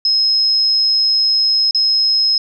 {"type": "tone with dropouts", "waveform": "sine", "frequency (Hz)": 5140, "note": "E8", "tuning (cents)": -45, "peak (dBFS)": -11, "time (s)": [0.05, 2.38], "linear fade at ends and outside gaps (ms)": 2, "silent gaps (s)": [1.71, 1.747], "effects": []}